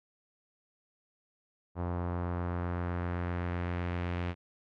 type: tone with low-pass filter sweep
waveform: sawtooth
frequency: 87.8 Hz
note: F2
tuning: 10 cents sharp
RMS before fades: -34 dBFS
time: 1.75-4.35 s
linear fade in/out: 50 ms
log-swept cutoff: 1000 to 2600 Hz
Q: 1.5
effects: none